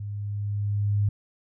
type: tone with level ramp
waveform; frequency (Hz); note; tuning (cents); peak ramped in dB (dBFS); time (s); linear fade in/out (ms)
sine; 102.5; G#2; -22; -31 to -19; 0-1.09; 5
effects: none